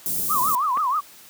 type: band-stop noise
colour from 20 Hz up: white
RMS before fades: -25 dBFS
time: 0.06-0.55 s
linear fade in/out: 0 ms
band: 320 to 10000 Hz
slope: 12 dB/octave
type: tone with vibrato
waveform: sine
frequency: 1116 Hz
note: C#6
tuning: 11 cents sharp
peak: -19 dBFS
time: 0.29-1.01 s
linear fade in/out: 20 ms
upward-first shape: triangle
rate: 6.3 Hz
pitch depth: 260 cents each way
type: clicks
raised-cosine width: 0.5 ms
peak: -20 dBFS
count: 2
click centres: 0.771 / 0.775 s
effects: white hiss -47 dBFS RMS until 1.29 s + high-pass 100 Hz 12 dB/octave